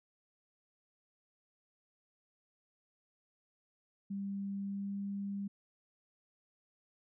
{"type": "tone with pitch glide", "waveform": "sine", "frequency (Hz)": [198.1, 199.48], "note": ["G3", "G3"], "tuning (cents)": [18, 30], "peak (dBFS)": -36, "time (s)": [4.1, 5.48], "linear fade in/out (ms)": 10, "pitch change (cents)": 12, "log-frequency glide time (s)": [4.59, 4.99], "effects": []}